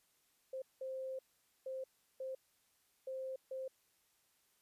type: tone bursts at uneven times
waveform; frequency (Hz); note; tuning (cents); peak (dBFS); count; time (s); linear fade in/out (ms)
sine; 525; C5; +6; -40; 6; 0.53-0.62 / 0.81-1.19 / 1.66-1.84 / 2.2-2.35 / 3.07-3.36 / 3.51-3.68; 5
effects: white hiss -75 dBFS RMS until 4.61 s + resampled to 32000 Hz